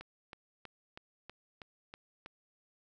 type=click train; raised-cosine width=0.3 ms; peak=-30 dBFS; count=8; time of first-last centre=0.01-2.261 s; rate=3.11 Hz; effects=none